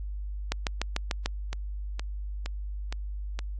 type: two click trains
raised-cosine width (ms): 0.2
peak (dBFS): -10 / -17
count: 6 / 5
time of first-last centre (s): 0.52-1.26 / 1.53-3.39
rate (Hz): 6.76 / 2.15
effects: added 50 Hz sine -32 dBFS peak until 3.59 s + AAC 32 kbps